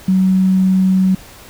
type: tone with tanh clipping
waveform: triangle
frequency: 188 Hz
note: F#3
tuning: 28 cents sharp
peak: -9 dBFS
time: 0.08-1.15 s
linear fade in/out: 5 ms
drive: 3 dB
effects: pink hiss -39 dBFS RMS until 1.49 s